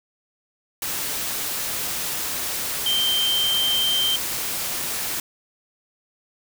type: tone in noise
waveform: sine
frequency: 3136 Hz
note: G7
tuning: in tune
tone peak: -19 dBFS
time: 2.86-4.16 s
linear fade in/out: 2 ms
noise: white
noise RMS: -27 dBFS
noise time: 0.82-5.2 s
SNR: +5 dB
effects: none